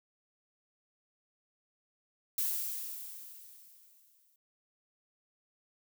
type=noise with exponential decay; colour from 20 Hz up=violet; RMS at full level=-31 dBFS; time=2.38-4.36 s; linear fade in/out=2 ms; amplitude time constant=430 ms; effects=none